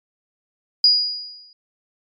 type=tone with exponential decay; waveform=sine; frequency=4893 Hz; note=D#8; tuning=30 cents flat; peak=-8 dBFS; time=0.84-1.53 s; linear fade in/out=2 ms; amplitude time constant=150 ms; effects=MP3 64 kbps